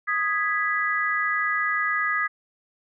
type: chord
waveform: sine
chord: G# minor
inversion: second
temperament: equal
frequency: 1244.5 / 1661.2 / 1975.5 Hz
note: D#6 / G#6 / B6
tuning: 0 / 0 / 0 cents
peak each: -26 dBFS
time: 0.07-2.28 s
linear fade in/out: 20 ms
effects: none